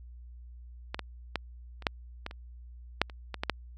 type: clicks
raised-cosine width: 0.3 ms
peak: -17 / -18 / -13 / -30 / -8 / -19 / -28 / -6 / -30 / -19 / -14 / -9 dBFS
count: 12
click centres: 0.945 / 0.993 / 1.357 / 1.823 / 1.868 / 2.264 / 2.311 / 3.016 / 3.098 / 3.343 / 3.435 / 3.497 s
effects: added 60 Hz sine -45 dBFS peak until 3.77 s